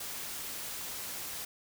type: noise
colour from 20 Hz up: white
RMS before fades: -40 dBFS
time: 0-1.45 s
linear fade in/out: 5 ms
effects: none